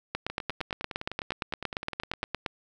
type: two click trains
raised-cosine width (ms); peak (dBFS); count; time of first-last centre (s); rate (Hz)
0.3; -13 / -19; 21 / 20; 0.15-2.462 / 0.3-2.239; 8.65 / 9.8
effects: none